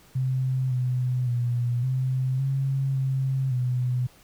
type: tone with pitch steps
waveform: sine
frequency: 130.1 / 126 / 121 / 129.9 / 135.5 / 133.2 / 125.1 Hz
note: C3 / B2 / B2 / C3 / C#3 / C3 / B2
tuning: -9 / +35 / -35 / -12 / -39 / +31 / +23 cents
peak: -22 dBFS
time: 0.15-4.07 s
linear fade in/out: 10 ms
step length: 560 ms
effects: pink hiss -55 dBFS RMS until 4.23 s